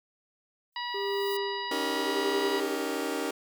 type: noise with exponential growth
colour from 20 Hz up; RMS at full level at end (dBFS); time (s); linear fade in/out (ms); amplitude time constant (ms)
violet; -39; 0.72-1.37; 5; 140
type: harmonic tone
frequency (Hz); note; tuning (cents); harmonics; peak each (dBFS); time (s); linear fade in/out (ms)
968; B5; -35; 1 / 2 / 3 / 4 / 5; -35 / -38 / -40 / -41 / -42; 0.76-2.6; 2
type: tone with tremolo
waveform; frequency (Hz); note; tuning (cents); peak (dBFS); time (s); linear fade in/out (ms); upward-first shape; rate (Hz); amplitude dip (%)
triangle; 399.8; G4; +34; -26; 0.94-2.97; 5; sine; 0.86; 100
type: chord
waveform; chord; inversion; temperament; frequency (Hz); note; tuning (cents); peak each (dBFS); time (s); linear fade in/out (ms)
sawtooth; Eb dominant seventh; third; just; 280 / 311.1 / 388.9 / 466.7; Db4 / Eb4 / G4 / Bb4; +18 / 0 / -14 / +2; -31; 1.71-3.31; 5
effects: none